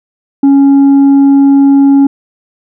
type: tone with tanh clipping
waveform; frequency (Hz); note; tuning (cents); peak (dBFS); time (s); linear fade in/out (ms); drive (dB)
sine; 277.2; C#4; 0; -3; 0.43-2.07; 5; 3
effects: none